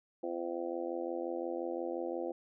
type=harmonic tone; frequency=85.7 Hz; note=F2; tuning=32 cents flat; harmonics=3 / 4 / 5 / 6 / 7 / 8 / 9; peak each=-47 / -38 / -50 / -39 / -47 / -45 / -47 dBFS; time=0.23-2.32 s; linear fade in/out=5 ms; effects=none